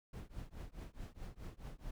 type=noise with tremolo; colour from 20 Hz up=brown; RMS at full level=-44 dBFS; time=0.13-1.91 s; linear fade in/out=5 ms; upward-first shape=triangle; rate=4.7 Hz; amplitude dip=100%; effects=none